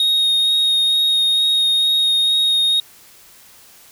triangle tone with vibrato, 3730 Hz, A#7, in tune, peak -12 dBFS, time 0-2.8 s, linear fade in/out 2 ms, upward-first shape sine, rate 2.2 Hz, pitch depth 10 cents each way, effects white hiss -46 dBFS RMS until 3.91 s

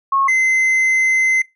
sine / triangle tone pair in turn, 1091 / 2060 Hz, C#6 / C7, -28 / -28 cents, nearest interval major seventh, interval 1100 cents, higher second, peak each -13 / -10 dBFS, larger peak second, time 0.12-0.28 / 0.28-1.42 s, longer second, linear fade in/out 5 ms, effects noise-tail reverb RT60 0.2 s tail -21 dB re dry + resampled to 24000 Hz

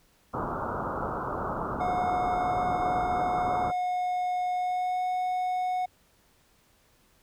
white low-pass noise, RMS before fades -32 dBFS, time 0.33-3.72 s, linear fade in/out 20 ms, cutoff 1400 Hz, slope 96 dB/octave
triangle tone with pitch glide, 725 to 733 Hz, F#5 to F#5, -35 to -16 cents, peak -24 dBFS, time 1.8-5.86 s, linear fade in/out 10 ms, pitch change +19 cents, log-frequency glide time 4.52-5.04 s
effects pink hiss -64 dBFS RMS until 7.22 s

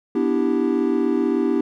triangle chord, E minor seventh, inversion second, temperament equal, 246.9 / 293.7 / 329.6 / 392 Hz, B3 / D4 / E4 / G4, 0 / 0 / 0 / 0 cents, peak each -21 dBFS, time 0.15-1.61 s, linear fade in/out 5 ms, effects none

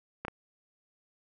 clicks, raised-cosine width 0.5 ms, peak -20 dBFS, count 2, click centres 0.25 / 0.282 s, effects none

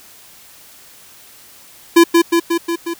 square tone with echo, 337.7 Hz, E4, 42 cents sharp, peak -5 dBFS, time 1.96-2.04 s, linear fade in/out 10 ms, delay 180 ms, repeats 5, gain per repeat -3 dB, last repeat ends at 2.94 s, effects white hiss -43 dBFS RMS until 2.99 s

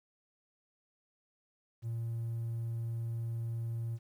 triangle tone, 115.4 Hz, A#2, 17 cents flat, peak -31 dBFS, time 1.82-3.99 s, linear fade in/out 50 ms, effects tanh soft clip ceiling -29 dBFS + 11-bit

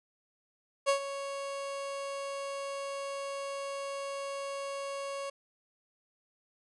30% pulse tone with ADSR envelope, 554.4 Hz, C#5, in tune, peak -20 dBFS, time 0.86-5.3 s, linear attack 30 ms, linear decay 99 ms, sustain -13 dB, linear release 6 ms, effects resampled to 24000 Hz

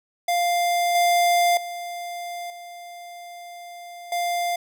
square tone with level steps, 698.5 Hz, F5, in tune, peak -20 / -17 / -31 / -38 / -23 dBFS, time 0.28-4.56 s, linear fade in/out 5 ms, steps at 0.95 / 1.57 / 2.5 / 4.12 s, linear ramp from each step 2 ms, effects none

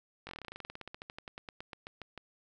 slowing click train, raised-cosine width 0.3 ms, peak -27 dBFS, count 29, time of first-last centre 0.27-2.177 s, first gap 20 ms, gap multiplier 1.08, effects none

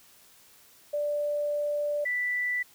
sine tone pair in turn, 587.3 / 1975.4 Hz, D5 / B6, 0 / 0 cents, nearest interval octave + major sixth, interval 2100 cents, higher second, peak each -26 dBFS, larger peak neither, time 0.93-2.05 / 2.05-2.63 s, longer first, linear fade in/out 10 ms, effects white hiss -57 dBFS RMS until 2.74 s

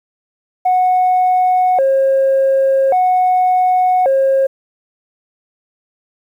sine tone with vibrato, 629 Hz, D#5, 19 cents sharp, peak -8 dBFS, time 0.65-4.47 s, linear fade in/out 10 ms, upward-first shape square, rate 0.44 Hz, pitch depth 270 cents each way, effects tanh soft clip ceiling -7 dBFS + 8-bit

